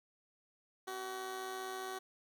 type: tone with amplitude modulation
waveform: 15% pulse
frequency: 377.9 Hz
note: F#4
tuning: 37 cents sharp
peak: -32 dBFS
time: 0.87-1.99 s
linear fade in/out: 10 ms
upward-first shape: sine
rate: 115 Hz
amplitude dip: 45%
effects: 12-bit